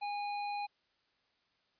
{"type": "tone", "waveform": "square", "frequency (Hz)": 820, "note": "G#5", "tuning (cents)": -22, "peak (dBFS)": -36, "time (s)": [0.01, 0.67], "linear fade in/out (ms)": 20, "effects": ["white hiss -75 dBFS RMS until 1.79 s", "resampled to 11025 Hz"]}